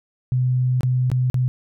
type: tone with dropouts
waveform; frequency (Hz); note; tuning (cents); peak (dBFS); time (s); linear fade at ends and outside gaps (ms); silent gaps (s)
sine; 126.7; B2; +45; -16; 0.32-1.48; 0; 0.808-0.832 / 1.101-1.116 / 1.3-1.343
effects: none